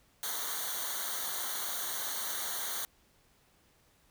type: noise with comb filter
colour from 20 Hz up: white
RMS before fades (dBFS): -36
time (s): 0.23-2.85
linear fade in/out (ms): 0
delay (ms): 0.39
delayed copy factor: -0.9
effects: pink hiss -67 dBFS RMS until 4.1 s